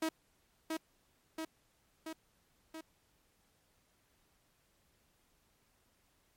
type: tone with echo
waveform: sawtooth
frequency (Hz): 320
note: D#4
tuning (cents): +49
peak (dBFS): -28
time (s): 0.02-0.09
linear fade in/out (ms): 5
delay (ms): 680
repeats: 4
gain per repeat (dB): -3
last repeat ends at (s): 2.81
effects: pink hiss -73 dBFS RMS until 6.36 s + MP3 64 kbps